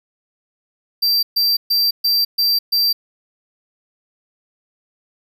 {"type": "tone bursts", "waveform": "square", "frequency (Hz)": 4699, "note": "D8", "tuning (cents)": 0, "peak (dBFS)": -14, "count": 6, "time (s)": [1.02, 2.93], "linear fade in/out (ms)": 10, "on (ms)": 210, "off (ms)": 130, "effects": ["9-bit"]}